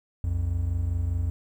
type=tone pair together; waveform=triangle; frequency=62.38 / 87.31 Hz; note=B1 / F2; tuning=+18 / 0 cents; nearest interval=tritone; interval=582 cents; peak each=-28 / -23 dBFS; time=0.24-1.3 s; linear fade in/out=0 ms; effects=10-bit